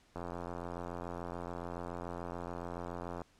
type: click train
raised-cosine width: 1 ms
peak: -27 dBFS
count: 267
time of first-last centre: 0.16-3.217 s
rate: 87 Hz
effects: pink hiss -67 dBFS RMS until 3.39 s + low-pass 8000 Hz 12 dB/octave